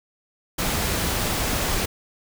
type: noise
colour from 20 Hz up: pink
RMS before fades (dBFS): -24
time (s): 0.58-1.86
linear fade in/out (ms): 10
effects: none